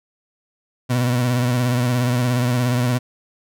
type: tone with vibrato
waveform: 30% pulse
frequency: 123.47 Hz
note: B2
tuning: in tune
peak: -14 dBFS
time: 0.89-2.99 s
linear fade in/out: 20 ms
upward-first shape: triangle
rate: 17 Hz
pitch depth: 63 cents each way
effects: none